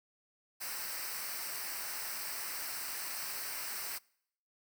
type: noise with comb filter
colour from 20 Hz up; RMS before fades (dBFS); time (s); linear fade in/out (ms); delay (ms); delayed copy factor
white; -40; 0.6-3.99; 20; 0.29; -0.7
effects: noise-tail reverb RT60 0.7 s tail -25 dB re dry